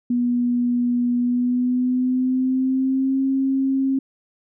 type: tone with pitch glide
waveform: sine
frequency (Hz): 243.1 to 268.2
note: B3 to C4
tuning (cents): -27 to +43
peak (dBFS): -17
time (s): 0.1-3.99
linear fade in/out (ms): 5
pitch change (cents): +170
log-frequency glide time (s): 1.17-3.21
effects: none